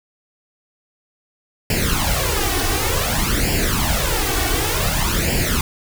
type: noise with flanger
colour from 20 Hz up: pink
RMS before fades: -19 dBFS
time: 1.7-5.61 s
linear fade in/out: 2 ms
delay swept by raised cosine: 0.4 to 2.7 ms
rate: 0.55 Hz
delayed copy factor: +0.75
effects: none